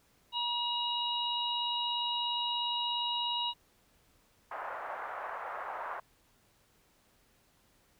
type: harmonic tone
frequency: 957 Hz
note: A#5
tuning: 45 cents sharp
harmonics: 1 / 3 / 4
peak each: -35 / -35 / -35 dBFS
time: 0.32-3.54 s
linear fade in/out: 50 ms
type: band-pass noise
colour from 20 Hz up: pink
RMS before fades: -40 dBFS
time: 4.51-6 s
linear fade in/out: 5 ms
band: 660 to 1500 Hz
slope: 24 dB/octave
effects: pink hiss -68 dBFS RMS until 7.99 s